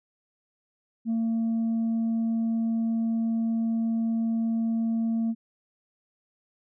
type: tone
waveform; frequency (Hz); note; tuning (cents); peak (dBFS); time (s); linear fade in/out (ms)
sine; 227.1; A#3; -45; -21; 1.05-5.35; 50
effects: tanh soft clip ceiling -22 dBFS